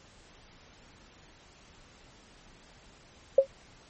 sine tone with exponential decay, 541 Hz, C#5, 42 cents flat, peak -11 dBFS, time 3.38-3.47 s, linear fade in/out 5 ms, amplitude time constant 18 ms, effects pink hiss -56 dBFS RMS until 3.89 s + MP3 32 kbps

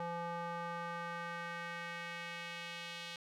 square tone with band-pass filter sweep, 171 Hz, F3, 36 cents flat, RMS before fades -43 dBFS, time 0-3.16 s, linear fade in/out 2 ms, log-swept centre 830 to 3300 Hz, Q 1.6, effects none

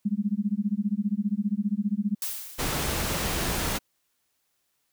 sine tone with tremolo, 205.6 Hz, G#3, 17 cents flat, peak -20 dBFS, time 0.05-2.15 s, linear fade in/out 10 ms, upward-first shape sine, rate 15 Hz, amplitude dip 100%
blue noise with exponential decay, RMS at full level -29 dBFS, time 2.22-3.05 s, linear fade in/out 1 ms, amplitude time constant 180 ms
pink noise, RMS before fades -28 dBFS, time 2.58-3.79 s, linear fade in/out 20 ms
effects white hiss -74 dBFS RMS until 4.92 s

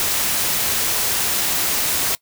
white noise, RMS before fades -20 dBFS, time 0-2.15 s, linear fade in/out 0 ms, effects noise-tail reverb RT60 0.1 s tail -22 dB re dry

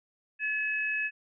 sine tone pair together, 1714.6 / 2569 Hz, A6 / E7, -45 / -45 cents, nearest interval perfect fifth, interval 700 cents, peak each -31 / -30 dBFS, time 0.39-1.11 s, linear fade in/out 50 ms, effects none

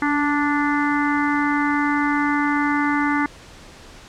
harmonic tone with a mistuned harmonic, 292.7 Hz, D4, 6 cents flat, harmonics 1 / 3 / 4 / 5 / 6 / 7, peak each -20 / -25 / -26 / -27 / -28 / -28 dBFS, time 0.02-3.26 s, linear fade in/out 2 ms, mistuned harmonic 1, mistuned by -23 cents, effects pink hiss -43 dBFS RMS until 4.08 s + low-pass 7000 Hz 12 dB/octave

